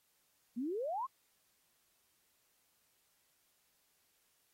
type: exponential sweep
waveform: sine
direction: up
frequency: 222.8 to 1122 Hz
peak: -35 dBFS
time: 0.56-1.07 s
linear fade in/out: 20 ms
effects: white hiss -75 dBFS RMS until 4.53 s + AAC 48 kbps